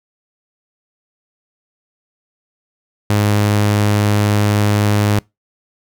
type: tone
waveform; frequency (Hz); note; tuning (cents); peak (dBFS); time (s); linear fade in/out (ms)
sawtooth; 103.83; G#2; 0; -8; 3.1-5.19; 0
effects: noise-tail reverb RT60 0.2 s tail -25 dB re dry